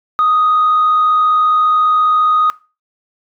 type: tone with frequency modulation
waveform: sine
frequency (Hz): 1244.5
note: D#6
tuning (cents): 0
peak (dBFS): -8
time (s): 0.19-2.5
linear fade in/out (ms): 0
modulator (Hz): 54.7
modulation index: 0.25
effects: noise-tail reverb RT60 0.3 s tail -20 dB re dry + tanh soft clip ceiling -6 dBFS